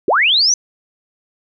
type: linear sweep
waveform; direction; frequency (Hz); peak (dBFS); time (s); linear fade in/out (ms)
sine; up; 295 to 6100; -10; 0.08-0.54; 2
effects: none